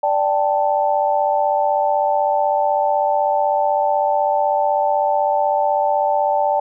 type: chord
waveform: sine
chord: D suspended fourth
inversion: none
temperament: equal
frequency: 587.3 / 784 / 880 Hz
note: D5 / G5 / A5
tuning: 0 / 0 / 0 cents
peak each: -19 dBFS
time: 0.03-6.6 s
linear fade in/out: 5 ms
effects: none